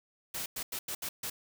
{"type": "noise bursts at uneven times", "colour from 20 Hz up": "white", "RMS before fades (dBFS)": -37, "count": 6, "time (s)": [[0.34, 0.46], [0.56, 0.63], [0.72, 0.79], [0.88, 0.95], [1.02, 1.09], [1.23, 1.3]], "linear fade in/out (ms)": 5, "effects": []}